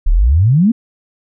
sine exponential sweep, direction up, 31.68 to 245 Hz, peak -7 dBFS, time 0.06-0.72 s, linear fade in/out 10 ms, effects none

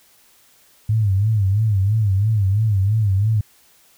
sine tone with vibrato, 103 Hz, G#2, 14 cents flat, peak -14 dBFS, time 0.89-3.41 s, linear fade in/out 5 ms, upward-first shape sine, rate 3 Hz, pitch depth 140 cents each way, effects white hiss -54 dBFS RMS until 3.97 s

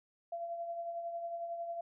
sine tone with tremolo, 681 Hz, F5, 44 cents flat, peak -35 dBFS, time 0.32-1.81 s, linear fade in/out 5 ms, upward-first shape triangle, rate 11 Hz, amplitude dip 50%, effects none

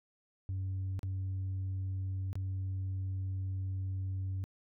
sine tone with dropouts, 95 Hz, F#2, 46 cents sharp, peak -31 dBFS, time 0.49-4.44 s, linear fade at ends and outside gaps 0 ms, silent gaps 0.992-1.031 / 2.33-2.355 s, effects tanh soft clip ceiling -32 dBFS

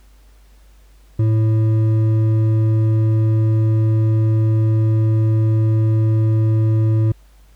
sine tone with hard clipping, 110 Hz, A2, in tune, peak -14 dBFS, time 1.19-7.12 s, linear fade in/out 5 ms, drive 7 dB, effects added 50 Hz sine -45 dBFS peak until 7.55 s + pink hiss -57 dBFS RMS until 7.55 s

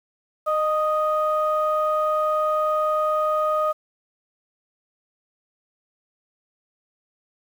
sine tone pair together, 614.7 / 1244.5 Hz, D#5 / D#6, -21 / 0 cents, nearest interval octave, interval 1221 cents, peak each -21 dBFS, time 0.46-3.73 s, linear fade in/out 20 ms, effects tanh soft clip ceiling -12 dBFS + 8-bit

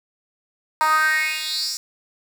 10% pulse tone with high-pass filter sweep, 311.1 Hz, D#4, in tune, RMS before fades -21 dBFS, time 0.81-1.77 s, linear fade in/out 0 ms, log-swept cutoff 970 to 6100 Hz, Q 5.6, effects none

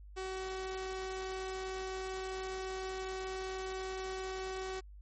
sawtooth tone, 377.6 Hz, F#4, 35 cents sharp, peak -34 dBFS, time 0.16-4.81 s, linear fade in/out 20 ms, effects added 50 Hz sine -49 dBFS peak until 5.01 s + MP3 32 kbps

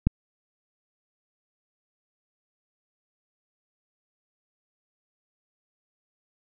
click, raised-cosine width 5 ms, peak -7 dBFS, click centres 0.07 s, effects none

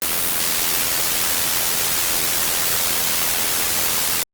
white noise with amplitude modulation, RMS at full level -17 dBFS, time 0.02-4.23 s, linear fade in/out 0 ms, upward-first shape sine, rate 83.9 Hz, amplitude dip 60%, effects Opus 32 kbps

